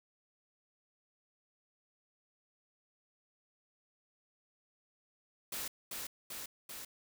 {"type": "noise with echo", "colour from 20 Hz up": "white", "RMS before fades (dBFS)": -40, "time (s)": [5.52, 5.68], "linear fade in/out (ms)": 5, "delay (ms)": 390, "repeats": 3, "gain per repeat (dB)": -2, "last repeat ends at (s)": 6.85, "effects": []}